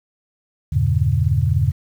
sine chord, E diminished seventh, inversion none, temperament just, 82.41 / 98.89 / 118.67 / 142.4 Hz, E2 / G2 / Bb2 / Db3, 0 / +16 / +31 / +47 cents, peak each -20 dBFS, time 0.72-1.72 s, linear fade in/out 10 ms, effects 8-bit

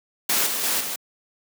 white noise with level steps, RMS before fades -21 / -26 / -23 / -29 dBFS, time 0.29-0.96 s, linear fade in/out 5 ms, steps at 0.46 / 0.63 / 0.8 s, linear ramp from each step 10 ms, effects high-pass 200 Hz 12 dB/octave

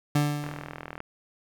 30% pulse tone with exponential decay, 146.83 Hz, D3, in tune, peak -17 dBFS, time 0.15-0.98 s, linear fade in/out 5 ms, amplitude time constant 180 ms
click train, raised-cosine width 0.5 ms, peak -21 dBFS, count 24, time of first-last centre 0.44-1.004 s, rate 40.8 Hz
effects none

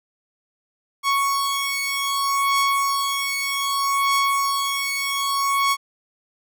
sawtooth beating tone pair, 1108.7 / 1109.34 Hz, C#6 / C#6, 0 / +1 cents, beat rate 0.64 Hz, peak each -20 / -18 dBFS, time 1.03-5.77 s, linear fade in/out 50 ms, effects none

